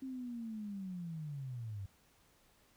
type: linear sweep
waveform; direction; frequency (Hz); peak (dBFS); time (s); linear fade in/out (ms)
sine; down; 267.9 to 94.2; -40; 0.02-1.86; 5
effects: pink hiss -69 dBFS RMS until 2.76 s